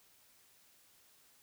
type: silence
effects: white hiss -66 dBFS RMS until 1.42 s